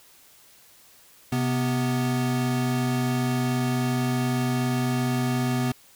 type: tone pair together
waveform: square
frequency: 129.59 / 246.9 Hz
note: C3 / B3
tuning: -16 / 0 cents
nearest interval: major seventh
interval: 1116 cents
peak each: -26 dBFS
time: 1.32-5.72 s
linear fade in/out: 5 ms
effects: white hiss -54 dBFS RMS until 5.95 s